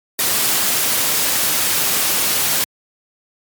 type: noise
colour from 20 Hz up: white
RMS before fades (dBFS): -17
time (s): 0.19-2.64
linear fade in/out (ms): 0
effects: high-pass 100 Hz 12 dB/octave + MP3 96 kbps